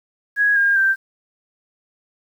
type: tone with pitch steps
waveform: sine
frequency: 1661.2 / 1614.8 / 1569.8 Hz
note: G#6 / G#6 / G6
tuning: 0 / -49 / +2 cents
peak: -13 dBFS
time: 0.36-0.96 s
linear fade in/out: 50 ms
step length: 200 ms
effects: 8-bit